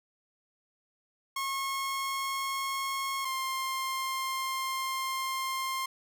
sawtooth tone pair in turn, 1086 / 1057.5 Hz, C#6 / C6, -36 / +18 cents, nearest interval unison, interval 46 cents, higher first, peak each -27 dBFS, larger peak neither, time 1.36-3.25 / 3.25-5.86 s, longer second, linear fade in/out 5 ms, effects none

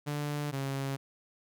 sawtooth tone pair in turn, 146.83 / 136.7 Hz, D3 / C#3, 0 / -24 cents, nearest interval minor second, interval 124 cents, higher first, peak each -28 dBFS, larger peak neither, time 0.06-0.52 / 0.52-0.97 s, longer first, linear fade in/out 20 ms, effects none

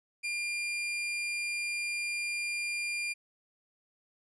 40% pulse tone, 2400 Hz, D7, 37 cents sharp, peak -31 dBFS, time 0.23-3.14 s, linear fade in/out 20 ms, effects resampled to 22050 Hz

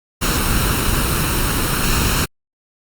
pink noise with comb filter, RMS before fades -17 dBFS, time 0.21-2.26 s, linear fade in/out 20 ms, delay 0.73 ms, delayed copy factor +0.55, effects Opus 48 kbps

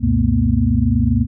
sine tone cluster, 67.9 / 91.9 / 119.8 / 224 / 244.5 Hz, C#2 / F#2 / A#2 / A3 / B3, -35 / -11 / +48 / +31 / -17 cents, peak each -19 dBFS, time 0-1.27 s, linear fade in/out 50 ms, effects none

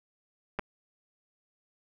clicks, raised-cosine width 0.5 ms, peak -17 dBFS, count 2, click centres 0.589 / 0.594 s, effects none

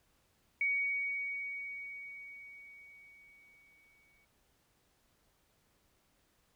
sine tone with exponential decay, 2246 Hz, C#7, 22 cents sharp, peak -28 dBFS, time 0.61-4.25 s, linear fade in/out 2 ms, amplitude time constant 790 ms, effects pink hiss -73 dBFS RMS until 6.55 s

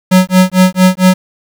square tone with tremolo, 185 Hz, F#3, in tune, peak -3 dBFS, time 0.11-1.14 s, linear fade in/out 10 ms, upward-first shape sine, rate 4.4 Hz, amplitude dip 100%, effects 7-bit

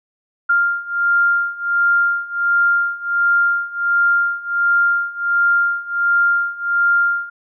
sine beating tone pair, 1396.9 / 1398.3 Hz, F6 / F6, 0 / +2 cents, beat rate 1.4 Hz, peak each -18 / -16 dBFS, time 0.49-7.3 s, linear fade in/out 10 ms, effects none

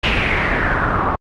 pink noise with low-pass filter sweep, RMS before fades -17 dBFS, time 0.03-1.16 s, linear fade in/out 10 ms, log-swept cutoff 2800 to 1100 Hz, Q 4, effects Opus 48 kbps

